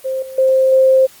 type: tone with level steps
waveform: sine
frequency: 526 Hz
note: C5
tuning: 9 cents sharp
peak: -17 / -28 / -9 / -7 dBFS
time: 0.04-1.07 s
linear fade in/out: 20 ms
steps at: 0.22 / 0.38 / 0.72 s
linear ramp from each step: 5 ms
effects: white hiss -43 dBFS RMS until 1.2 s + Opus 24 kbps